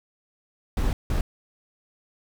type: noise bursts at uneven times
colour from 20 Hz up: brown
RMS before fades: -23 dBFS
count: 2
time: 0.77-0.93 / 1.1-1.21 s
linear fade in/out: 2 ms
effects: none